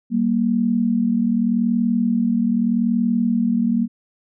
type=tone pair together; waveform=sine; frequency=193.88 / 234.7 Hz; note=G3 / A#3; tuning=-19 / +12 cents; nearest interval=minor third; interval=331 cents; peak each=-21 / -17 dBFS; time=0.1-3.88 s; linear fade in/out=50 ms; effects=none